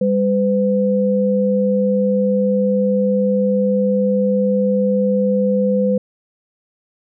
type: tone pair together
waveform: sine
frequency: 199.2 / 505.6 Hz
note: G3 / B4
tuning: +28 / +41 cents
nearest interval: octave + major third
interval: 1613 cents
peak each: -16 / -16 dBFS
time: 0.01-5.98 s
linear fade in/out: 5 ms
effects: none